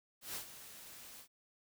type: noise with ADSR envelope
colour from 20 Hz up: white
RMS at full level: -41 dBFS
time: 0.21-1.28 s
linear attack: 140 ms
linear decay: 95 ms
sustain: -12 dB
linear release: 84 ms
effects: none